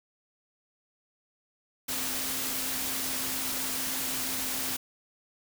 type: tone in noise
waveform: sine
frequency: 261.6 Hz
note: C4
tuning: in tune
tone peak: -43 dBFS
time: 1.88-4.77 s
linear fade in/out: 10 ms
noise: white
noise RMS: -32 dBFS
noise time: 1.88-4.77 s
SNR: -14 dB
effects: none